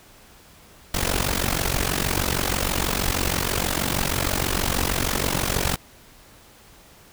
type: noise with amplitude modulation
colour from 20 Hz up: pink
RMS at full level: -20 dBFS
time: 0.94-5.76 s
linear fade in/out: 5 ms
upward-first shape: sine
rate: 46.3 Hz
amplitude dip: 85%
effects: pink hiss -50 dBFS RMS until 7.12 s